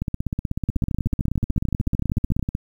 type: two click trains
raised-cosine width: 5 ms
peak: -11 / -10 dBFS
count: 42 / 24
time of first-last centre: 0.02-2.551 / 0.69-2.394 s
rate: 16.2 / 13.5 Hz
effects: 8-bit